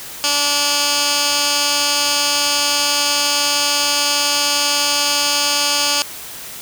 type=tone with band-pass filter; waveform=15% pulse; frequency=289 Hz; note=D4; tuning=28 cents flat; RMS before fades=-17 dBFS; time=0.24-6.02 s; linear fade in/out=0 ms; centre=5300 Hz; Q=1.3; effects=white hiss -32 dBFS RMS until 6.61 s